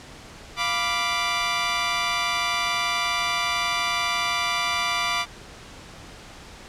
15% pulse chord, B diminished, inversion second, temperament equal, 698.5 / 987.8 / 1174.7 Hz, F5 / B5 / D6, 0 / 0 / 0 cents, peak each -23 / -22 / -18 dBFS, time 0.56-5.26 s, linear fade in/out 50 ms, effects pink hiss -43 dBFS RMS until 6.68 s + low-pass 7000 Hz 12 dB/octave

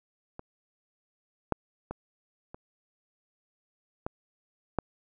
clicks, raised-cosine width 1 ms, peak -26 / -11 / -21 / -28 / -18 / -12 dBFS, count 6, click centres 0.394 / 1.523 / 1.91 / 2.545 / 4.065 / 4.787 s, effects none

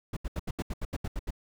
brown noise bursts, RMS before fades -32 dBFS, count 11, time 0.13-1.307 s, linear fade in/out 5 ms, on 37 ms, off 77 ms, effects none

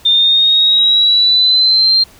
sine linear sweep, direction up, 3600 to 4187 Hz, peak -7 dBFS, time 0.05-2.04 s, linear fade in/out 10 ms, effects pink hiss -43 dBFS RMS until 2.19 s

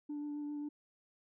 sine tone with vibrato, 293.7 Hz, D4, in tune, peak -36 dBFS, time 0.09-0.69 s, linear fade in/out 10 ms, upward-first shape triangle, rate 7.5 Hz, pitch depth 16 cents each way, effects tanh soft clip ceiling -36 dBFS

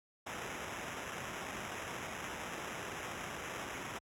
blue noise with sample-and-hold, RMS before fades -43 dBFS, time 0.26-3.99 s, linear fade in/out 10 ms, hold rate 4410 Hz, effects high-pass 60 Hz 12 dB/octave + low-pass 12000 Hz 12 dB/octave

